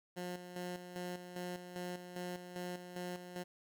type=tone with tremolo; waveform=15% pulse; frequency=178.7 Hz; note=F3; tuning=40 cents sharp; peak=-34 dBFS; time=0.16-3.44 s; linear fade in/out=20 ms; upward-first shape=square; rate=2.5 Hz; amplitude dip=60%; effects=none